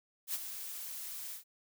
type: noise with ADSR envelope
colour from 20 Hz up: blue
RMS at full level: -34 dBFS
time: 0.27-1.44 s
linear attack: 69 ms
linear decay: 34 ms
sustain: -9 dB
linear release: 110 ms
effects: none